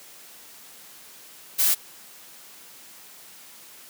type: noise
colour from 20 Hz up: blue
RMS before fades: -20 dBFS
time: 1.58-1.75 s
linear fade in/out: 20 ms
effects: white hiss -47 dBFS RMS until 3.89 s + high-pass 150 Hz 12 dB/octave

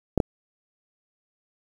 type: clicks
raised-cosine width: 2 ms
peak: -6 dBFS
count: 2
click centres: 0.177 / 0.202 s
effects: 7-bit

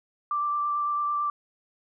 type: tone with vibrato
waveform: sine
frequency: 1174.7 Hz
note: D6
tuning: in tune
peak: -24 dBFS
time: 0.31-1.3 s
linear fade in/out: 2 ms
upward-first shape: sine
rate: 9 Hz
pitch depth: 11 cents each way
effects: none

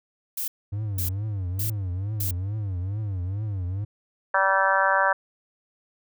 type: noise bursts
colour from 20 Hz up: violet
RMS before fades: -29 dBFS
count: 4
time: 0.37-2.31 s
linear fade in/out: 5 ms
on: 110 ms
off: 500 ms
type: tone with vibrato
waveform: triangle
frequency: 98 Hz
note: G2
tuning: in tune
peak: -24 dBFS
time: 0.72-3.85 s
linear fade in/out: 10 ms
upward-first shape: triangle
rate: 2.3 Hz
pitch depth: 210 cents each way
type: harmonic tone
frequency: 193 Hz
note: G3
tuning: 27 cents flat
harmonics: 3 / 4 / 5 / 6 / 7 / 8 / 9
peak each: -26 / -28 / -24 / -27 / -28 / -24 / -28 dBFS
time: 4.34-5.13 s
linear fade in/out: 5 ms
effects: none

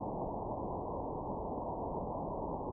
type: low-pass noise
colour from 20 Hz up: white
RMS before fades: -39 dBFS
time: 0-2.72 s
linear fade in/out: 20 ms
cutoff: 1000 Hz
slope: 96 dB/octave
effects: none

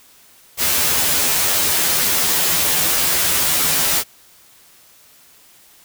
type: noise with comb filter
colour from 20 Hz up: white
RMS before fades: -17 dBFS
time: 0.57-4.04 s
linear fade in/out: 50 ms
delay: 12 ms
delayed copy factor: +0.95
effects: white hiss -49 dBFS RMS until 5.84 s

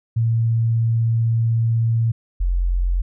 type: tone pair in turn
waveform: sine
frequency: 114.5 / 44.27 Hz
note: A#2 / F1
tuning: -31 / +24 cents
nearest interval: octave + major third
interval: 1645 cents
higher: first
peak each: -15 / -16 dBFS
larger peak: first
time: 0.16-2.12 / 2.4-3.02 s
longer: first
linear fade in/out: 10 ms
effects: none

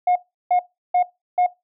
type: tone bursts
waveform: sine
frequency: 720 Hz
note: F#5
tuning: 47 cents flat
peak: -12 dBFS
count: 4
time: 0.07-1.464 s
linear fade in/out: 5 ms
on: 86 ms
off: 350 ms
effects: noise-tail reverb RT60 0.2 s tail -20 dB re dry + tanh soft clip ceiling -12 dBFS

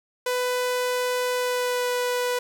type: tone with pitch glide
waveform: sawtooth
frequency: 498.1 to 493.5 Hz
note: B4 to B4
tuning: +15 to -1 cents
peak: -19 dBFS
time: 0.26-2.39 s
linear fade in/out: 5 ms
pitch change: -16 cents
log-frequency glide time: 1.33-1.9 s
effects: 10-bit

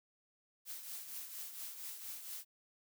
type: noise with tremolo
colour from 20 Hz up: blue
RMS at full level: -44 dBFS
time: 0.65-2.45 s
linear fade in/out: 50 ms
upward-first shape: triangle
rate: 4.3 Hz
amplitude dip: 60%
effects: none

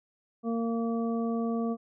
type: harmonic tone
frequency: 230 Hz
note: A#3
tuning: 23 cents flat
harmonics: 1 / 2 / 3 / 5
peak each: -28 / -34 / -38 / -42 dBFS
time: 0.43-1.77 s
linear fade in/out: 50 ms
effects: none

